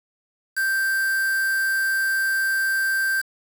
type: tone with quantisation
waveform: triangle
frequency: 1568 Hz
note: G6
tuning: in tune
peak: -18 dBFS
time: 0.56-3.22 s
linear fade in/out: 20 ms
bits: 5
effects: none